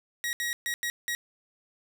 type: tone bursts at uneven times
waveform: sawtooth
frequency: 1900 Hz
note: A#6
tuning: 33 cents sharp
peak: -25 dBFS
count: 5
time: 0.24-0.33 / 0.4-0.53 / 0.66-0.74 / 0.83-0.9 / 1.08-1.15 s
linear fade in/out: 0 ms
effects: none